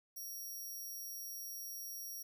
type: tone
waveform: 5% pulse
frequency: 5660 Hz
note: F8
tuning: 22 cents sharp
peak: -38 dBFS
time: 0.16-2.23 s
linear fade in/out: 10 ms
effects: 13-bit